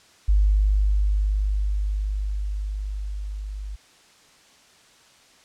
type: tone with level ramp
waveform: sine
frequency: 50.7 Hz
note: G#1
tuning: 41 cents flat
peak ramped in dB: -14 to -30 dBFS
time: 0.28-3.76 s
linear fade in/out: 10 ms
effects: white hiss -54 dBFS RMS until 5.44 s + low-pass 7000 Hz 12 dB/octave